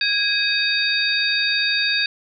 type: tone cluster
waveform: sine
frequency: 1645 / 2535 / 3738 / 4612 Hz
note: G#6 / D#7 / A#7 / D8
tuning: -17 / +32 / +4 / -32 cents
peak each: -23 dBFS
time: 0.01-2.06 s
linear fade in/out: 2 ms
effects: none